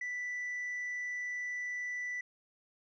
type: tone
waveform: sine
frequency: 1975.5 Hz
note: B6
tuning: in tune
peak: -33 dBFS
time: 0.01-2.21 s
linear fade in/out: 5 ms
effects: tanh soft clip ceiling -34 dBFS